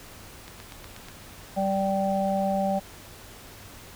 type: click train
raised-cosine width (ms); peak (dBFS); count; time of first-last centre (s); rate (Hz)
0.2; -24; 6; 0.48-1.085; 8.26
type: harmonic tone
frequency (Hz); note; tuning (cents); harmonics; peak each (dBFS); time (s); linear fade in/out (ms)
194.7; G3; -12; 1 / 3 / 4; -27 / -27 / -27; 1.56-2.8; 20
effects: added 97 Hz sine -54 dBFS peak until 3.95 s + pink hiss -46 dBFS RMS until 3.95 s